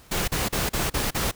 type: noise bursts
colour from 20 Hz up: pink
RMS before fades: -25 dBFS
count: 6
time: 0.11-1.315 s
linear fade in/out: 10 ms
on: 170 ms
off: 37 ms
effects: pink hiss -52 dBFS RMS until 1.35 s